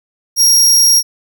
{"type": "tone", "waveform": "sawtooth", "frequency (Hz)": 5610, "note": "F8", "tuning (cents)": 7, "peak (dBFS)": -4, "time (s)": [0.36, 1.03], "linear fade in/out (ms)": 50, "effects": []}